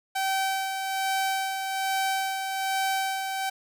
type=tone with tremolo; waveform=sawtooth; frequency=771 Hz; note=G5; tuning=29 cents flat; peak=-20 dBFS; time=0.15-3.5 s; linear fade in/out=10 ms; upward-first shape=sine; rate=1.2 Hz; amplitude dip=45%; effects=none